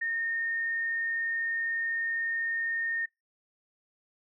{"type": "tone", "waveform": "sine", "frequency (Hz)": 1834, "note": "A#6", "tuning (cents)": -29, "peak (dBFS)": -28, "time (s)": [0.01, 3.06], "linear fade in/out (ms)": 10, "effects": ["noise-tail reverb RT60 0.2 s tail -24 dB re dry"]}